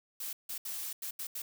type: noise bursts at uneven times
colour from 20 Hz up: blue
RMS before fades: -39 dBFS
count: 6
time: 0.2-0.33 / 0.49-0.58 / 0.65-0.93 / 1.02-1.11 / 1.19-1.27 / 1.35-1.42 s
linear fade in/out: 5 ms
effects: none